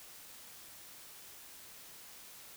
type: silence
effects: white hiss -53 dBFS RMS until 2.56 s